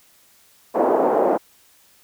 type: band-pass noise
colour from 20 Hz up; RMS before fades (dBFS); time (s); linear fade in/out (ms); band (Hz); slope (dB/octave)
white; -18; 0.74-1.38; 20; 290 to 770; 24
effects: white hiss -55 dBFS RMS until 2.03 s